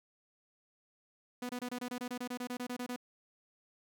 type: tone bursts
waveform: sawtooth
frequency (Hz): 246.9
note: B3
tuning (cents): 0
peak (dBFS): -33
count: 16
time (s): 1.42-2.962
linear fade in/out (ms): 5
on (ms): 72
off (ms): 26
effects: none